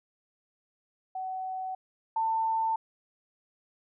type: tone pair in turn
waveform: sine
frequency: 752 / 894.3 Hz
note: F#5 / A5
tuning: +28 / +28 cents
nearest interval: minor third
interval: 300 cents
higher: second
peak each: -32 / -25 dBFS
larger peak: second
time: 1.15-1.75 / 2.16-2.76 s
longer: neither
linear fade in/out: 5 ms
effects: none